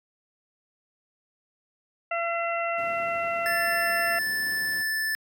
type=harmonic tone; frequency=678 Hz; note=E5; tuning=49 cents sharp; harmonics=1 / 2 / 3 / 4; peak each=-28 / -31 / -33 / -34 dBFS; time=2.11-4.19 s; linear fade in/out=5 ms
type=noise; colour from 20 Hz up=brown; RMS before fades=-38 dBFS; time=2.78-4.82 s; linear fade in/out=2 ms
type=tone; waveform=square; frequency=1754 Hz; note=A6; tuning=6 cents flat; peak=-26 dBFS; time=3.46-5.15 s; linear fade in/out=0 ms
effects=high-pass 200 Hz 12 dB/octave